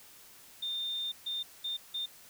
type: tone bursts at uneven times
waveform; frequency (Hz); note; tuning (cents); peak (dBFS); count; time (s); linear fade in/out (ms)
triangle; 3620; A7; +48; -29; 4; 0.62-1.12 / 1.26-1.43 / 1.64-1.77 / 1.94-2.06; 10
effects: tanh soft clip ceiling -31 dBFS + white hiss -55 dBFS RMS until 2.29 s